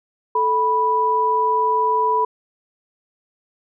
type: tone pair together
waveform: sine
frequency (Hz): 437.5 / 984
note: A4 / B5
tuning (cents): -10 / -7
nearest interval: octave + major second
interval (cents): 1403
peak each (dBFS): -22 / -16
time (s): 0.35-2.25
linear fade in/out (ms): 5
effects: none